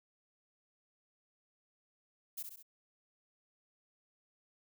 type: noise with echo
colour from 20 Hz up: violet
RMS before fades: -41 dBFS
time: 2.37-2.43 s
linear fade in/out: 10 ms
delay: 66 ms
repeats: 3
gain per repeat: -5 dB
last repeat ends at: 2.628 s
effects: none